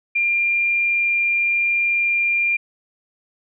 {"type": "tone", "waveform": "sine", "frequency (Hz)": 2393, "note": "D7", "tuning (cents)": 32, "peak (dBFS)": -16, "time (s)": [0.15, 2.57], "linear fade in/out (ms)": 10, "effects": []}